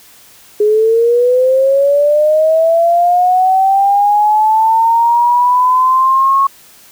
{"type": "linear sweep", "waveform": "sine", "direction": "up", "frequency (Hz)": [415.3, 1100], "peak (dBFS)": -7, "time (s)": [0.6, 6.47], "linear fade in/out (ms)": 5, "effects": ["white hiss -42 dBFS RMS until 6.91 s"]}